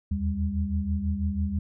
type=tone cluster; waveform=sine; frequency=76.6 / 82.7 / 200 Hz; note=D#2 / E2 / G3; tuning=-27 / +6 / +35 cents; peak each=-29 dBFS; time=0.11-1.59 s; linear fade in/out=5 ms; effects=none